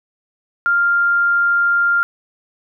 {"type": "tone", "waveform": "sine", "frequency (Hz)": 1396.9, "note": "F6", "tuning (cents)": 0, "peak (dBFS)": -12, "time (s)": [0.66, 2.03], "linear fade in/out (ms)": 0, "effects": []}